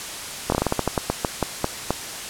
slowing click train, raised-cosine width 1 ms, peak -5 dBFS, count 15, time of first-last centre 0.5-1.906 s, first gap 22 ms, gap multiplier 1.21, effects white hiss -32 dBFS RMS until 2.29 s + low-pass 10000 Hz 12 dB/octave

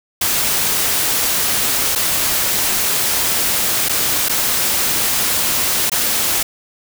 white noise with dropouts, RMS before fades -17 dBFS, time 0.21-6.43 s, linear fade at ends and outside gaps 5 ms, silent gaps 1.952-1.957 / 3.887-3.893 / 4.286-4.294 / 5.898-5.917 s, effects none

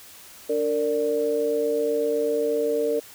sine tone cluster, 290.9 / 458 / 586 Hz, D4 / A#4 / D5, -16 / -31 / -4 cents, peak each -31 / -22 / -27 dBFS, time 0.49-3 s, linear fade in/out 10 ms, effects white hiss -46 dBFS RMS until 3.14 s

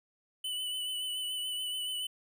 square tone with vibrato, 2993 Hz, F#7, 19 cents sharp, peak -34 dBFS, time 0.44-2.07 s, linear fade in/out 5 ms, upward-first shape sine, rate 7 Hz, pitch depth 28 cents each way, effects none

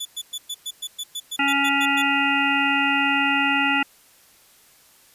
sawtooth tone bursts, 3466 Hz, A7, 27 cents flat, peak -24 dBFS, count 13, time 0-2.022 s, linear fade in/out 10 ms, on 54 ms, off 110 ms
harmonic tone, 279 Hz, C#4, 11 cents sharp, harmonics 1 / 3 / 5 / 7 / 9 / 10, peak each -25 / -25 / -25 / -25 / -25 / -25 dBFS, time 1.39-3.83 s, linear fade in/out 5 ms
effects white hiss -54 dBFS RMS until 5.14 s + resampled to 32000 Hz

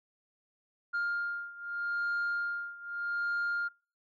sine beating tone pair, 1405 / 1405.81 Hz, F6 / F6, +10 / +11 cents, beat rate 0.81 Hz, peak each -32 / -34 dBFS, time 0.93-3.69 s, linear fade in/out 20 ms, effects noise-tail reverb RT60 0.4 s tail -26 dB re dry + tanh soft clip ceiling -27 dBFS

